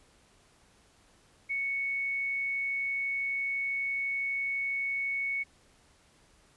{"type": "tone", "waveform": "sine", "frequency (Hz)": 2217, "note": "C#7", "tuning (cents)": 0, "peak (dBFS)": -29, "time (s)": [1.49, 5.44], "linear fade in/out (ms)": 20, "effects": ["pink hiss -63 dBFS RMS until 6.56 s", "resampled to 24000 Hz"]}